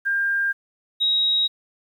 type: tone pair in turn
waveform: sine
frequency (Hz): 1600 / 3805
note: G6 / A#7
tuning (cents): +35 / +35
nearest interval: octave + minor third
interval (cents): 1500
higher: second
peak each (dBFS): -19 / -17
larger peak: second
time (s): 0.05-0.53 / 1-1.48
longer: neither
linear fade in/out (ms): 20
effects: 9-bit